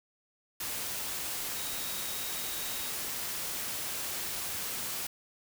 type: tone in noise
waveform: sine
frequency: 3780 Hz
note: A#7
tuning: 23 cents sharp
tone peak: -45 dBFS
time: 1.56-2.9 s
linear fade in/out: 5 ms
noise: white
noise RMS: -36 dBFS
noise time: 0.6-5.07 s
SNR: -12 dB
effects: none